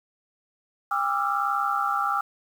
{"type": "tone cluster", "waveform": "sine", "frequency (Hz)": [803, 1177, 1316, 1377], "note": ["G5", "D6", "E6", "F6"], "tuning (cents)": [41, 3, -3, -25], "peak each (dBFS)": -28, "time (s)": [0.91, 2.21], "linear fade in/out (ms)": 5, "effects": ["8-bit"]}